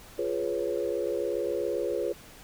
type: chord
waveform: sine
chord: C# dominant seventh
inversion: first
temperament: equal with one note detuned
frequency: 349.2 / 416.5 / 493.9 / 554.4 Hz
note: E#4 / G#4 / B4 / C#5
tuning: 0 / +5 / 0 / 0 cents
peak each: -33 / -32 / -32 / -33 dBFS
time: 0.18-2.13 s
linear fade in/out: 10 ms
effects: pink hiss -50 dBFS RMS until 2.43 s